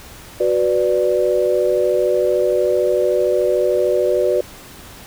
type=chord; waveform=sine; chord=B minor; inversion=second; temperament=equal; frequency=370 / 493.9 / 587.3 Hz; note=F#4 / B4 / D5; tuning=0 / 0 / 0 cents; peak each=-18 dBFS; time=0.4-4.41 s; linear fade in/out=5 ms; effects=pink hiss -39 dBFS RMS until 5.06 s